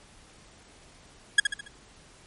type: tone with echo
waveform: 30% pulse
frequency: 1661.2 Hz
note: G#6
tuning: in tune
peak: -11 dBFS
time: 1.38-1.4 s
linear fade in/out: 5 ms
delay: 70 ms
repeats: 4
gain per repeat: -7 dB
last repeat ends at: 1.68 s
effects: pink hiss -54 dBFS RMS until 2.26 s + MP3 48 kbps